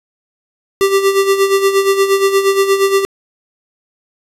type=tone with tremolo; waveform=square; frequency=392 Hz; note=G4; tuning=in tune; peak=-8 dBFS; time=0.81-3.05 s; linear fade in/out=0 ms; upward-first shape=sine; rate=8.5 Hz; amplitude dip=65%; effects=resampled to 32000 Hz + 7-bit